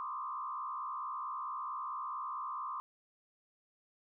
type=tone with frequency modulation; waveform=sine; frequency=1120 Hz; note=C#6; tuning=18 cents sharp; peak=-37 dBFS; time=0-2.8 s; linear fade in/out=0 ms; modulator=64.5 Hz; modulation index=1.8; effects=none